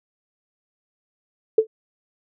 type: tone with exponential decay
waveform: sine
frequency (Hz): 440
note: A4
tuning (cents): 0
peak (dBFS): -7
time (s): 1.58-1.67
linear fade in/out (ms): 5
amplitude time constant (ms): 18
effects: none